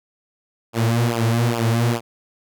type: tone with flanger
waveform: sawtooth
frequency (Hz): 116.54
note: A#2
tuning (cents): 0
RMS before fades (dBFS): -19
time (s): 0.73-2.01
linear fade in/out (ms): 50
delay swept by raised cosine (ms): 0.49 to 6.49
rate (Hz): 2.4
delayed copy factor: -0.9
effects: none